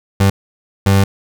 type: tone bursts at uneven times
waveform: 30% pulse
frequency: 98 Hz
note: G2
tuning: in tune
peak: -6 dBFS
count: 2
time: 0.2-0.3 / 0.86-1.04 s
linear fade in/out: 5 ms
effects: none